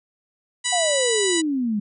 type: harmonic tone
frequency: 983 Hz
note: B5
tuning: 8 cents flat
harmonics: 1 / 2 / 3 / 4 / 5 / 6 / 7 / 8 / 9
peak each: -37 / -28 / -29 / -28 / -35 / -37 / -27 / -31 / -29 dBFS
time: 0.64-1.42 s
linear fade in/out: 20 ms
type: exponential sweep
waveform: sine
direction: down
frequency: 740 to 200.1 Hz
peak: -20 dBFS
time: 0.72-1.8 s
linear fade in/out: 10 ms
effects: none